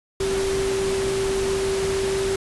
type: tone in noise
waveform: sine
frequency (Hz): 387.6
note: G4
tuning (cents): -20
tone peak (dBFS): -21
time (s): 0.2-2.36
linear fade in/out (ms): 5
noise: pink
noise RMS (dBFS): -29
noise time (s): 0.2-2.36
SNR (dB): +5
effects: resampled to 24000 Hz